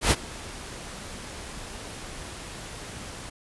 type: noise with ADSR envelope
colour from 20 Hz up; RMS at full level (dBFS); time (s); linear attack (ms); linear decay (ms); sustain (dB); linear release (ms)
pink; -18; 0.01-3.3; 100; 42; -21; 10
effects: resampled to 24000 Hz